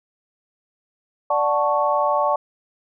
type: chord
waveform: sine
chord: D major seventh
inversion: none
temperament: equal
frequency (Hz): 587.3 / 740 / 880 / 1108.7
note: D5 / F#5 / A5 / C#6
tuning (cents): 0 / 0 / 0 / 0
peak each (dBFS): -21 / -25 / -22 / -22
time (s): 1.3-2.36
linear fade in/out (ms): 5
effects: none